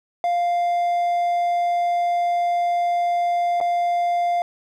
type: tone with dropouts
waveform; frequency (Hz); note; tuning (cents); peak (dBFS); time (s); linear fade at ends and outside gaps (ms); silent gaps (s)
triangle; 698.5; F5; 0; -16; 0.24-4.42; 1; 3.603-3.611
effects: none